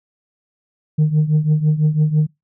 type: tone with tremolo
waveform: sine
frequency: 153.2 Hz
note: D#3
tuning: 27 cents flat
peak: -7 dBFS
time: 0.98-2.27 s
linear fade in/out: 10 ms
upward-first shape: triangle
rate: 6 Hz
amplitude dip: 85%
effects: noise-tail reverb RT60 0.2 s tail -24 dB re dry + tanh soft clip ceiling -9 dBFS